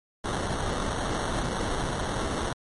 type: noise with sample-and-hold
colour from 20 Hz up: pink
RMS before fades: -29 dBFS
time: 0.24-2.53 s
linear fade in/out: 5 ms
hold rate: 2450 Hz
effects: MP3 48 kbps